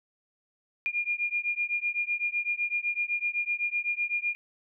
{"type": "beating tone pair", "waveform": "sine", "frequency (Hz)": [2413, 2420.9], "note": ["D7", "D#7"], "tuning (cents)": [46, -48], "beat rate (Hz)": 7.9, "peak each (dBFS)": -30, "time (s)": [0.86, 4.35], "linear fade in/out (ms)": 0, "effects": []}